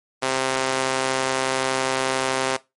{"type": "tone with high-pass filter", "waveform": "sawtooth", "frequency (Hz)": 131.7, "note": "C3", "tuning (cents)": 12, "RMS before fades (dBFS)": -23, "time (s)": [0.22, 2.57], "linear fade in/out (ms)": 10, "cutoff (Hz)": 530, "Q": 0.81, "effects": ["noise-tail reverb RT60 0.2 s tail -18 dB re dry", "MP3 48 kbps"]}